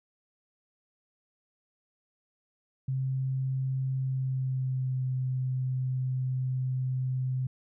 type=tone with pitch glide; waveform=sine; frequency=132.1 to 129.16 Hz; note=C3 to C3; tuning=+17 to -22 cents; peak=-27 dBFS; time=2.88-7.47 s; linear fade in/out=5 ms; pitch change=-39 cents; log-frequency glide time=3.95-5.07 s; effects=none